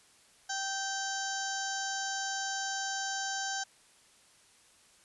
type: harmonic tone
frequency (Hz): 780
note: G5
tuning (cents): -9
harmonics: 1 / 2 / 4 / 5 / 6 / 7 / 8 / 9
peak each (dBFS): -38 / -37 / -45 / -47 / -45 / -43 / -41 / -43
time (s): 0.49-3.64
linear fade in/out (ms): 10
effects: white hiss -62 dBFS RMS until 5.04 s + resampled to 24000 Hz